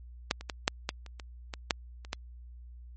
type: clicks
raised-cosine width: 0.2 ms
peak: -8 / -25 / -16 / -6 / -12 / -30 / -25 / -19 / -7 / -29 / -14 dBFS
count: 11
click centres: 0.311 / 0.41 / 0.498 / 0.679 / 0.891 / 1.063 / 1.198 / 1.538 / 1.708 / 2.049 / 2.131 s
effects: added 60 Hz sine -45 dBFS peak until 2.96 s + MP3 32 kbps